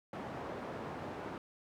white band-pass noise, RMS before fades -43 dBFS, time 0.13-1.38 s, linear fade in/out 2 ms, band 100 to 800 Hz, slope 12 dB/octave, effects none

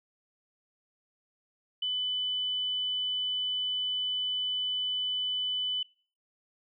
sine tone, 3000 Hz, F#7, 23 cents sharp, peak -28 dBFS, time 1.82-5.83 s, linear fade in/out 5 ms, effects noise-tail reverb RT60 0.4 s tail -23 dB re dry

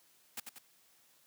white noise with echo, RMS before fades -40 dBFS, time 0.37-0.4 s, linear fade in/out 5 ms, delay 93 ms, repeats 2, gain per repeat -5 dB, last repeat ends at 0.586 s, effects white hiss -67 dBFS RMS until 1.26 s + high-pass 100 Hz 12 dB/octave

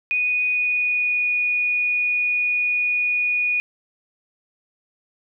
sine tone with pitch glide, 2477 to 2460 Hz, D#7 to D#7, -8 to -20 cents, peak -18 dBFS, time 0.11-3.6 s, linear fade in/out 0 ms, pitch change -12 cents, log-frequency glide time 0.37-1.29 s, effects none

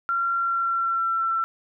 sine tone with pitch glide, 1373 to 1343.2 Hz, F6 to E6, -30 to +32 cents, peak -21 dBFS, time 0.09-1.44 s, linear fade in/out 0 ms, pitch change -38 cents, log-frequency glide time 0.35-1.3 s, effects none

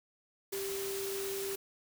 sine tone in noise, 392 Hz, G4, in tune, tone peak -36 dBFS, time 0.52-1.56 s, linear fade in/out 10 ms, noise white, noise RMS -41 dBFS, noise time 0.52-1.56 s, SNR +2 dB, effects none

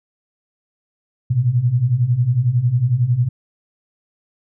sine beating tone pair, 115.5 / 126.5 Hz, A#2 / B2, -16 / +42 cents, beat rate 11 Hz, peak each -19 / -15 dBFS, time 1.3-3.29 s, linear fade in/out 10 ms, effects none

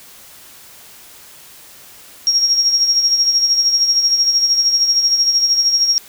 sine tone with tremolo, 5588 Hz, F8, in tune, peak -9 dBFS, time 2.27-5.98 s, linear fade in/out 0 ms, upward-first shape sine, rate 13 Hz, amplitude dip 55%, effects white hiss -41 dBFS RMS until 6.08 s

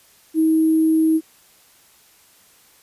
sine tone with sample-and-hold, 318.4 Hz, D#4, 40 cents sharp, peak -13 dBFS, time 0.34-1.21 s, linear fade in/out 50 ms, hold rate 11025 Hz, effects white hiss -53 dBFS RMS until 2.82 s + resampled to 32000 Hz

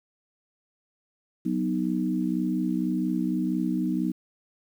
sine chord, B major, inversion second, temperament equal, 185 / 246.9 / 311.1 Hz, F#3 / B3 / D#4, 0 / 0 / 0 cents, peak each -28 dBFS, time 1.45-4.12 s, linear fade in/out 10 ms, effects 9-bit

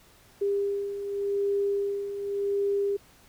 sine beating tone pair, 400.4 / 401.27 Hz, G4 / G4, +37 / +40 cents, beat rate 0.87 Hz, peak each -33 / -26 dBFS, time 0.41-2.97 s, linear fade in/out 10 ms, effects pink hiss -57 dBFS RMS until 3.28 s

